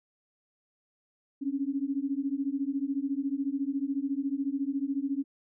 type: beating tone pair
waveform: sine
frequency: 269.7 / 283.7 Hz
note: C#4 / C#4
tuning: -47 / +40 cents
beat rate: 14 Hz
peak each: -31 dBFS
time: 1.41-5.24 s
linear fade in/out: 20 ms
effects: none